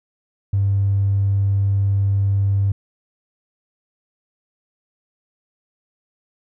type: tone with tanh clipping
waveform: triangle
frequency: 99 Hz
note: G2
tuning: 18 cents sharp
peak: -14 dBFS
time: 0.53-2.72 s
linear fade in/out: 5 ms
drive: 1 dB
effects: none